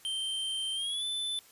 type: tone with pitch glide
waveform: square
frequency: 3131 to 3514 Hz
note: G7 to A7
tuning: -3 to -3 cents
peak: -32 dBFS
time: 0.05-1.39 s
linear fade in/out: 0 ms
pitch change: +200 cents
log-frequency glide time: 0.74-1.05 s
effects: white hiss -58 dBFS RMS until 1.51 s + resampled to 32000 Hz